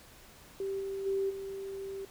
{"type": "tone with level steps", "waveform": "sine", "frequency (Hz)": 390, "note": "G4", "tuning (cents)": -9, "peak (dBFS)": [-32, -34, -28, -37], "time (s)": [0.6, 2.05], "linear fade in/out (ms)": 2, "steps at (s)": [0.79, 1.05, 1.29], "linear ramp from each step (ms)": 20, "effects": ["pink hiss -55 dBFS RMS until 2.1 s"]}